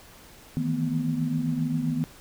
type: tone cluster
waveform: sine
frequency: 156.6 / 164.2 / 224.9 / 247.7 Hz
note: D#3 / E3 / A3 / B3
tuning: +11 / -6 / +38 / +5 cents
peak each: -28 / -33 / -34 / -27 dBFS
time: 0.57-2.04 s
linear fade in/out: 0 ms
effects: pink hiss -50 dBFS RMS until 2.2 s